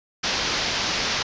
white low-pass noise, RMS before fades -25 dBFS, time 0.23-1.23 s, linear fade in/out 10 ms, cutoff 5900 Hz, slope 48 dB/octave, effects resampled to 16000 Hz

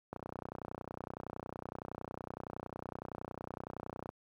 click train, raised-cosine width 1 ms, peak -26 dBFS, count 123, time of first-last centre 0.13-4.091 s, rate 30.8 Hz, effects high-pass 80 Hz 12 dB/octave + 11-bit

